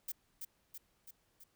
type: noise with echo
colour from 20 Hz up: violet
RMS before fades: -40 dBFS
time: 0.08-0.12 s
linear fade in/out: 5 ms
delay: 330 ms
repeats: 4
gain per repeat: -4 dB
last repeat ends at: 1.44 s
effects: pink hiss -75 dBFS RMS until 1.55 s